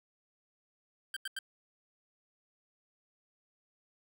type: tone bursts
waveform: 25% pulse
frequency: 1568 Hz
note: G6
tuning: in tune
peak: -32 dBFS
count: 3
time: 1.14-1.389 s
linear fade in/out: 2 ms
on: 25 ms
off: 87 ms
effects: none

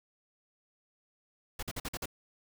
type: noise bursts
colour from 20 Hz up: pink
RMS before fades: -37 dBFS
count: 6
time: 1.59-2.058 s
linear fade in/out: 5 ms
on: 38 ms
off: 48 ms
effects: none

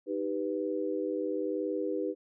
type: chord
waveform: sine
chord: Eb augmented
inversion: none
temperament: equal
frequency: 311.1 / 392 / 493.9 Hz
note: Eb4 / G4 / B4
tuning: 0 / 0 / 0 cents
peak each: -34 dBFS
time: 0.06-2.15 s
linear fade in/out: 50 ms
effects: none

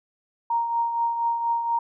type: tone with tremolo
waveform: sine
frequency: 932.3 Hz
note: A#5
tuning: in tune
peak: -19 dBFS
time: 0.5-1.79 s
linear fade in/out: 5 ms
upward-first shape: triangle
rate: 4.2 Hz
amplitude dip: 55%
effects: none

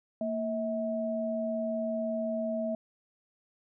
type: tone pair together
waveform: sine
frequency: 229.5 / 645 Hz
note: A#3 / E5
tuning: -27 / -38 cents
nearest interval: octave + tritone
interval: 1789 cents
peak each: -33 / -31 dBFS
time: 0.21-2.75 s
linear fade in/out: 2 ms
effects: none

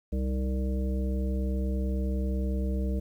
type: harmonic tone with a mistuned harmonic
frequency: 65.41 Hz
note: C2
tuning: in tune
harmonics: 1 / 3 / 5 / 7 / 9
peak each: -27 / -33 / -39 / -40 / -43 dBFS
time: 0.12-3 s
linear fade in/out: 10 ms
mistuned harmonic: 5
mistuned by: -70 cents
effects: 10-bit

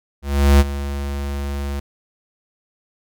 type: tone with ADSR envelope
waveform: square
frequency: 70.3 Hz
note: C#2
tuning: 25 cents sharp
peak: -8 dBFS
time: 0.22-1.8 s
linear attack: 380 ms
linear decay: 33 ms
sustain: -15 dB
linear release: 7 ms
effects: none

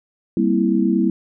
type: chord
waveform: sine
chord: C dominant seventh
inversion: second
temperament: equal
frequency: 196 / 233.1 / 261.6 / 329.6 Hz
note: G3 / Bb3 / C4 / E4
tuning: 0 / 0 / 0 / 0 cents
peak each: -19 / -20 / -23 / -19 dBFS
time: 0.37-1.1 s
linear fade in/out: 2 ms
effects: none

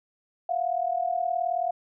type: tone pair together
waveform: sine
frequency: 684 / 722.9 Hz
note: F5 / F#5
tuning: -36 / -40 cents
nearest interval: minor second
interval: 96 cents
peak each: -27 dBFS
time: 0.49-1.71 s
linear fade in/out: 5 ms
effects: none

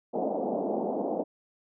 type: band-pass noise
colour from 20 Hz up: white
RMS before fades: -30 dBFS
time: 0.13-1.24 s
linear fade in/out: 20 ms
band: 190 to 760 Hz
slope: 48 dB/octave
effects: none

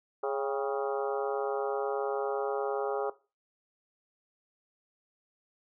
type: harmonic tone with a mistuned harmonic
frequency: 138.59 Hz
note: C#3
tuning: in tune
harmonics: 3 / 4 / 5 / 6 / 7 / 8 / 9 / 10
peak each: -32 / -35 / -41 / -37 / -44 / -44 / -41 / -46 dBFS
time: 0.23-3.1 s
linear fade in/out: 5 ms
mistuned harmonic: 6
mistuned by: -65 cents
effects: noise-tail reverb RT60 0.3 s tail -18 dB re dry

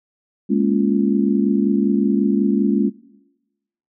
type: chord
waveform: sine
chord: Bb minor seventh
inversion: third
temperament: equal with one note detuned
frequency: 207.7 / 233.1 / 277.2 / 346.6 Hz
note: Ab3 / Bb3 / Db4 / F4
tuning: 0 / 0 / 0 / -13 cents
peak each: -17 / -22 / -20 / -23 dBFS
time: 0.49-2.9 s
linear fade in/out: 20 ms
effects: noise-tail reverb RT60 1.0 s tail -20 dB re dry

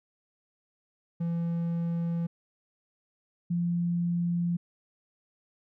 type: tone pair in turn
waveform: triangle / sine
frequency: 168.9 / 172.75 Hz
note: E3 / F3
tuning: +42 / -19 cents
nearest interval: unison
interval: 39 cents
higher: second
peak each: -25 dBFS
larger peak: neither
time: 1.2-2.27 / 3.5-4.57 s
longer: neither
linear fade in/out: 10 ms
effects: none

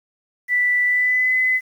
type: tone with pitch glide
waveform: sine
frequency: 1974 to 2022 Hz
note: B6 to B6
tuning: -1 to +40 cents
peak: -15 dBFS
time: 0.48-1.61 s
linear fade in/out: 50 ms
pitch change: +41 cents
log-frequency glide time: 0.85-1.34 s
effects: 8-bit

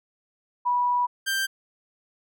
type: tone pair in turn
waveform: sine / sawtooth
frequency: 978 / 1575.5 Hz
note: B5 / G6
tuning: -17 / +8 cents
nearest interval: minor sixth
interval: 825 cents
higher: second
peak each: -20 dBFS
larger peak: neither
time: 0.65-1.07 / 1.26-1.47 s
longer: first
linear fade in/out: 20 ms
effects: none

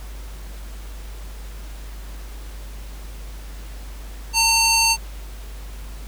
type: tone with band-pass filter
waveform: square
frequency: 906 Hz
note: A#5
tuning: 50 cents flat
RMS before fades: -17 dBFS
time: 4.33-4.97 s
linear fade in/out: 50 ms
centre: 5500 Hz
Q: 1.1
effects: added 50 Hz sine -32 dBFS peak until 6.07 s + pink hiss -44 dBFS RMS until 6.07 s

